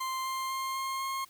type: tone with pitch steps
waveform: 40% pulse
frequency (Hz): 1046.5 / 1053.2 / 1059.9 / 1066.6 / 1073.4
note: C6 / C6 / C6 / C6 / C6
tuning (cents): 0 / +11 / +22 / +33 / +44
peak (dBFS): -31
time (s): 0-1.25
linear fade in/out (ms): 10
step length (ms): 250
effects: white hiss -59 dBFS RMS until 1.29 s